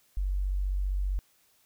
sine tone, 47.6 Hz, F#1, 50 cents sharp, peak -26 dBFS, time 0.17-1.19 s, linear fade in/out 0 ms, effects white hiss -66 dBFS RMS until 1.65 s

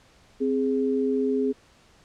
sine tone pair together, 261.6 / 415.3 Hz, C4 / G#4, 0 / 0 cents, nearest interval minor sixth, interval 800 cents, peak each -24 dBFS, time 0.4-1.53 s, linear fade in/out 20 ms, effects pink hiss -57 dBFS RMS until 2.04 s + low-pass 7000 Hz 12 dB/octave

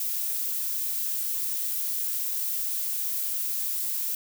violet noise, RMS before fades -29 dBFS, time 0-4.15 s, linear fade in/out 2 ms, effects none

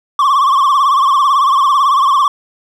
triangle tone with vibrato, 1109 Hz, C#6, in tune, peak -6 dBFS, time 0.19-2.28 s, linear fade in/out 2 ms, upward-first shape triangle, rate 18 Hz, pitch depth 130 cents each way, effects none

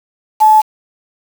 sine tone with quantisation, 864 Hz, A5, 32 cents flat, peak -4 dBFS, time 0.4-0.62 s, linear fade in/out 20 ms, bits 4, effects none

